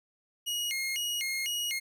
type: tone with vibrato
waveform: sawtooth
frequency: 2490 Hz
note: D#7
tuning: 1 cent sharp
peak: -27 dBFS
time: 0.46-1.8 s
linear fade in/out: 20 ms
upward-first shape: square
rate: 2 Hz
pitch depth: 260 cents each way
effects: none